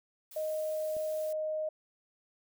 blue noise, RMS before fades -50 dBFS, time 0.31-1.33 s, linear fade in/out 5 ms
sine tone, 621 Hz, D#5, 3 cents flat, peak -31 dBFS, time 0.36-1.69 s, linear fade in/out 5 ms
click, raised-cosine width 2 ms, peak -37 dBFS, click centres 0.967 s
effects none

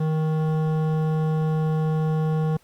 triangle tone with hard clipping, 156.8 Hz, D#3, 14 cents sharp, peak -22 dBFS, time 0-2.57 s, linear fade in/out 5 ms, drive 17 dB, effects pink hiss -59 dBFS RMS until 2.63 s + Opus 32 kbps

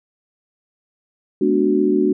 sine chord, G# half-diminished seventh, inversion none, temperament equal with one note detuned, 212.3 / 246.9 / 293.7 / 370 Hz, G#3 / B3 / D4 / F#4, +38 / 0 / 0 / 0 cents, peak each -21 / -23 / -18 / -17 dBFS, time 1.41-2.13 s, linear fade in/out 5 ms, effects none

